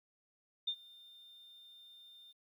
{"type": "tone with ADSR envelope", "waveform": "sine", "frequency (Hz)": 3614, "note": "A7", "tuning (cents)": 46, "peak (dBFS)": -31, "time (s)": [0.67, 2.33], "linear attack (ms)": 10, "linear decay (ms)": 70, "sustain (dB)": -24, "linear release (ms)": 21, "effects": ["12-bit"]}